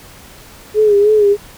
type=tone with vibrato; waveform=sine; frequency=416.9 Hz; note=G#4; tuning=7 cents sharp; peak=-7 dBFS; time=0.74-1.37 s; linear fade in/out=50 ms; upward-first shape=sine; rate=3.2 Hz; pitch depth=61 cents each way; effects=pink hiss -39 dBFS RMS until 1.57 s